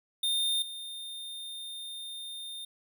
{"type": "tone with level steps", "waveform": "square", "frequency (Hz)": 3633, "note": "A#7", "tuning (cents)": -45, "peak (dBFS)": [-27, -39], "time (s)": [0.23, 2.65], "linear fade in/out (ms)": 5, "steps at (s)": 0.62, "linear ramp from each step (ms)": 2, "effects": []}